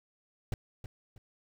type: noise with echo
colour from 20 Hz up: brown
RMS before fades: -31 dBFS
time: 0.52-0.54 s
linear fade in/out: 2 ms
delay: 320 ms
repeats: 2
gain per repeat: -10 dB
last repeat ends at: 1.18 s
effects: none